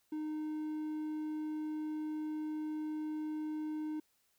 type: tone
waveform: triangle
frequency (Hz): 307.6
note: D#4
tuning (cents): -20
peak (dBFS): -34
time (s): 0.12-4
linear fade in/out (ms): 5
effects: white hiss -75 dBFS RMS until 4.38 s